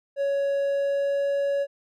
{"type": "tone with pitch glide", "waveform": "triangle", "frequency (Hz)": [558, 561.2], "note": ["C#5", "C#5"], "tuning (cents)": [11, 21], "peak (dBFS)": -20, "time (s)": [0.16, 1.67], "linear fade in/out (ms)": 50, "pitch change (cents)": 10, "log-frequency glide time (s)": [0.59, 1.28], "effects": []}